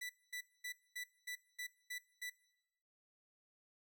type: tone bursts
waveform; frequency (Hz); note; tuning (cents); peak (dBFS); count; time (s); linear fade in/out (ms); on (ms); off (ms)
sawtooth; 1975.5; B6; 0; -39; 8; 0.01-2.3; 10; 85; 230
effects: noise-tail reverb RT60 0.9 s tail -21 dB re dry